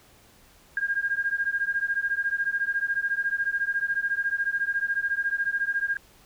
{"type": "beating tone pair", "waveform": "sine", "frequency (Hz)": [1610, 1624], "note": ["G6", "G#6"], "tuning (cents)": [46, -39], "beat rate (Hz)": 14, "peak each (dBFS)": -27, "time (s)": [0.77, 5.97], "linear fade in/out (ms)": 2, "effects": ["pink hiss -56 dBFS RMS until 6.25 s"]}